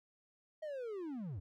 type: linear sweep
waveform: triangle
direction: down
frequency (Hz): 638 to 78.2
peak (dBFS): -38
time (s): 0.62-1.4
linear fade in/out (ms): 10
effects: none